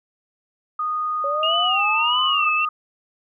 sine tone, 1235 Hz, D#6, 13 cents flat, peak -21 dBFS, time 0.79-2.69 s, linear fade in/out 5 ms
sine exponential sweep, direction up, 554.4 to 1242 Hz, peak -24 dBFS, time 1.24-2.49 s, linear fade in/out 2 ms
sine tone with vibrato, 2794 Hz, F7, in tune, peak -19 dBFS, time 1.43-2.65 s, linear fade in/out 2 ms, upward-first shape sine, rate 1.6 Hz, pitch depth 120 cents each way
effects none

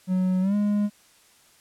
triangle tone with pitch glide, 185 to 206.5 Hz, F#3 to G#3, 0 to -10 cents, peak -18 dBFS, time 0.07-0.9 s, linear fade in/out 50 ms, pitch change +190 cents, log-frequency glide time 0.41-0.55 s, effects white hiss -57 dBFS RMS until 1.6 s + low-pass 11000 Hz 12 dB/octave

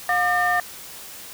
sine tone cluster, 715 / 1200 / 1810 Hz, F5 / D6 / A6, +41 / +37 / +48 cents, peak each -20 / -24 / -20 dBFS, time 0.09-0.6 s, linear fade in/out 2 ms, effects tanh soft clip ceiling -12 dBFS + white hiss -39 dBFS RMS until 1.33 s

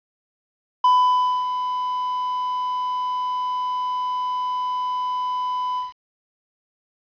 triangle tone with ADSR envelope, 1000 Hz, B5, 21 cents sharp, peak -10 dBFS, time 0.84-5.93 s, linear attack 5 ms, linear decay 600 ms, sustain -10 dB, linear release 150 ms, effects resampled to 11025 Hz + 8-bit

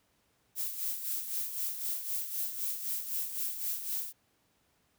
violet noise with tremolo, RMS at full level -33 dBFS, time 0.55-4.13 s, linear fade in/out 50 ms, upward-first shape sine, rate 3.9 Hz, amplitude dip 60%, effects pink hiss -72 dBFS RMS until 4.98 s + high-pass 60 Hz 12 dB/octave

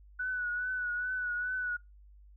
sine tone with vibrato, 1480 Hz, F#6, in tune, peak -31 dBFS, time 0.19-1.77 s, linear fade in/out 10 ms, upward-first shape triangle, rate 2.4 Hz, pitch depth 45 cents each way, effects noise-tail reverb RT60 0.2 s tail -25 dB re dry + added 50 Hz sine -53 dBFS peak until 2.36 s

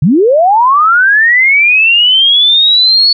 sine linear sweep, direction up, 124 to 4435 Hz, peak -4 dBFS, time 0.02-3.13 s, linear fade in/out 5 ms, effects none

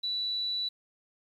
sine tone, 3951 Hz, B7, in tune, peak -29 dBFS, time 0.03-0.69 s, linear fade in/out 10 ms, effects 10-bit

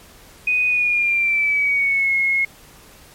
sine tone with pitch glide, 2489 to 2167 Hz, D#7 to C#7, 0 to -40 cents, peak -15 dBFS, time 0.47-2.45 s, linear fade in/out 5 ms, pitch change -240 cents, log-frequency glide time 0.67-2.14 s, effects pink hiss -46 dBFS RMS until 3.14 s + MP3 64 kbps

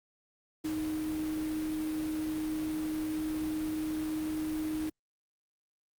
sine tone in noise, 311.1 Hz, D#4, in tune, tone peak -31 dBFS, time 0.64-4.9 s, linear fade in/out 10 ms, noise pink, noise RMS -44 dBFS, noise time 0.64-4.9 s, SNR +10 dB, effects Opus 48 kbps

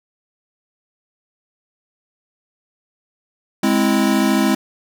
square chord, Ab augmented, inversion none, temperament equal, 207.7 / 261.6 / 329.6 Hz, Ab3 / C4 / E4, 0 / 0 / 0 cents, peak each -18 / -19 / -20 dBFS, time 3.63-4.55 s, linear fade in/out 5 ms, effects none

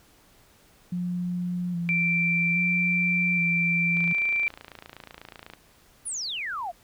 sine tone with vibrato, 174.61 Hz, F3, in tune, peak -26 dBFS, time 0.92-4.13 s, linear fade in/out 5 ms, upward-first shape square, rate 0.61 Hz, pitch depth 31 cents each way
sine tone, 2349 Hz, D7, in tune, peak -22 dBFS, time 1.89-4.48 s, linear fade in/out 0 ms
click train, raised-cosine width 0.3 ms, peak -25 dBFS, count 45, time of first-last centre 3.97-5.536 s, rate 28.1 Hz
sine exponential sweep, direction down, 10660 to 648 Hz, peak -29 dBFS, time 6.05-6.72 s, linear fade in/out 20 ms
effects pink hiss -58 dBFS RMS until 6.83 s

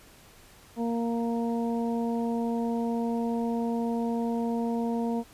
harmonic tone, 232.6 Hz, A#3, 4 cents flat, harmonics 1 / 2 / 3 / 4, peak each -27 / -33 / -37 / -39 dBFS, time 0.76-5.24 s, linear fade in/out 50 ms, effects pink hiss -54 dBFS RMS until 5.33 s + resampled to 32000 Hz

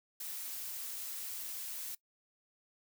blue noise, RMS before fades -42 dBFS, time 0.2-1.95 s, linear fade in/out 5 ms, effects noise-tail reverb RT60 0.1 s tail -21 dB re dry

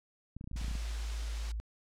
clicks, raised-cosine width 5 ms, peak -31 dBFS, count 11, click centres 0.366 / 0.411 / 0.442 / 0.475 / 0.514 / 0.56 / 0.614 / 0.645 / 0.682 / 0.713 / 0.754 s
sine tone, 55 Hz, A1, in tune, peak -34 dBFS, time 0.53-1.6 s, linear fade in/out 0 ms
white noise, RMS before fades -45 dBFS, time 0.56-1.52 s, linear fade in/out 5 ms
effects low-pass 6000 Hz 12 dB/octave

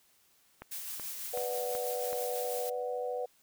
click train, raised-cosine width 0.5 ms, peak -28 dBFS, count 5, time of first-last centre 0.62-2.129 s, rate 2.65 Hz
blue noise with tremolo, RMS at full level -39 dBFS, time 0.71-2.7 s, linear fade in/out 10 ms, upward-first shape sine, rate 6.1 Hz, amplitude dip 30%
sine chord, B minor, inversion none, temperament equal, 493.9 / 587.3 / 740 Hz, B4 / D5 / F#5, 0 / 0 / 0 cents, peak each -34 / -40 / -39 dBFS, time 1.33-3.26 s, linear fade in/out 10 ms
effects white hiss -67 dBFS RMS until 3.42 s

